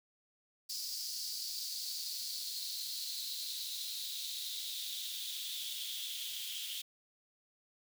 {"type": "noise with high-pass filter sweep", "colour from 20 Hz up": "white", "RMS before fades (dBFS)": -41, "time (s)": [0.69, 6.82], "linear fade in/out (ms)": 10, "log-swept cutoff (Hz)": [4900, 3200], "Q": 6.1, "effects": []}